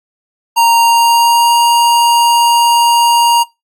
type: tone with pitch glide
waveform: square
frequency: 930 to 941.3 Hz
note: A#5 to A#5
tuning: -4 to +17 cents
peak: -7 dBFS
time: 0.56-3.44 s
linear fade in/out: 20 ms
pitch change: +21 cents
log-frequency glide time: 0.8-1.53 s
effects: noise-tail reverb RT60 0.2 s tail -20 dB re dry + AAC 64 kbps